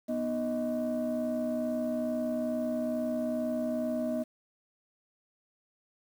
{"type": "tone cluster", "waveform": "sine", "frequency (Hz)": [244.1, 306.4, 626], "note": ["B3", "D#4", "D#5"], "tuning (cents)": [-20, -27, 10], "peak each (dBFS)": [-30, -38, -31], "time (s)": [0.08, 4.24], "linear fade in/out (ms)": 20, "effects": ["tanh soft clip ceiling -24 dBFS", "9-bit"]}